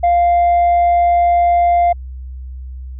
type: tone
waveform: sine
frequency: 697 Hz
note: F5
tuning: 4 cents flat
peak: -7 dBFS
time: 0.03-1.93 s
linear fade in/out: 10 ms
effects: tanh soft clip ceiling -8 dBFS + added 64 Hz sine -26 dBFS peak until 2.99 s